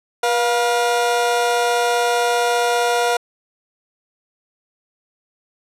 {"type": "tone pair together", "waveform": "30% pulse", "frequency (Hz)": [482.4, 706], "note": ["B4", "F5"], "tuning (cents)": [-41, 19], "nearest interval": "perfect fifth", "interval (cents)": 660, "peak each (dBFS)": -16, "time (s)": [0.23, 3.17], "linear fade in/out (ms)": 5, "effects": ["low-pass 11000 Hz 12 dB/octave"]}